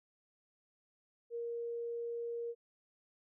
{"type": "tone", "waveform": "sine", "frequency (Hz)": 469.2, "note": "A#4", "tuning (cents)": 11, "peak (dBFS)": -37, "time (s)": [1.3, 2.55], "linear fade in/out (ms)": 50, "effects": []}